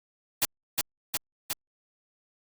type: noise with echo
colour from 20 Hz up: white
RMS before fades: -24 dBFS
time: 0.42-0.45 s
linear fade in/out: 0 ms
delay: 360 ms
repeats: 3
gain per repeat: -2 dB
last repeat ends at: 1.53 s
effects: Opus 48 kbps